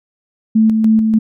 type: tone with tremolo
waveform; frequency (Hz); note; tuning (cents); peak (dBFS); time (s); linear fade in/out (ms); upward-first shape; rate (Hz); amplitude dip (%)
sine; 220; A3; 0; -7; 0.55-1.19; 10; square; 3.4; 35
effects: none